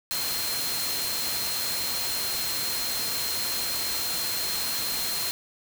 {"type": "tone in noise", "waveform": "sine", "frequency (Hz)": 4187, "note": "C8", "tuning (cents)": 0, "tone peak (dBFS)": -31, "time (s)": [0.11, 5.31], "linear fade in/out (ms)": 0, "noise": "white", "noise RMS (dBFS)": -30, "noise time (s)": [0.11, 5.31], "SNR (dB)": -4, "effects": []}